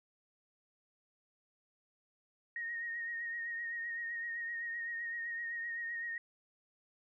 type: tone with vibrato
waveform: sine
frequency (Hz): 1864.7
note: A#6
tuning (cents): 0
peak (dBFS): -37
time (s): 2.56-6.18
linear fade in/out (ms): 2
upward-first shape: triangle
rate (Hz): 7.8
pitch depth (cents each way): 36
effects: none